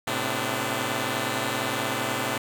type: tone cluster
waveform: 5% pulse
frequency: 111 / 132.3 / 253.8 / 292.9 Hz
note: A2 / C3 / B3 / D4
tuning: +16 / +20 / +47 / -5 cents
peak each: -20 dBFS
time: 0.07-2.38 s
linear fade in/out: 5 ms
effects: none